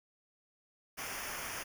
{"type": "noise with comb filter", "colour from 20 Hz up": "pink", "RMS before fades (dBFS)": -41, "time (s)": [0.97, 1.64], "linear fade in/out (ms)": 20, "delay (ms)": 0.25, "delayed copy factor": -0.8, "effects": []}